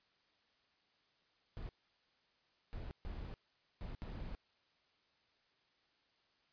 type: noise bursts at uneven times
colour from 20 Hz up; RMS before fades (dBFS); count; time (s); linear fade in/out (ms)
brown; -45; 5; 1.57-1.69 / 2.73-2.91 / 3.05-3.34 / 3.81-3.95 / 4.02-4.35; 0
effects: white hiss -75 dBFS RMS until 6.52 s + resampled to 11025 Hz